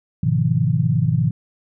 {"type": "chord", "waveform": "sine", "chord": "F half-diminished seventh", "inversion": "first", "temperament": "just", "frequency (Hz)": [104.77, 125.72, 157.15, 174.61], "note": ["Ab2", "Cb3", "Eb3", "F3"], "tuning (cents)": [16, 31, 18, 0], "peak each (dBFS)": [-23, -19, -19, -24], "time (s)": [0.23, 1.31], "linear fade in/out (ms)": 5, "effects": []}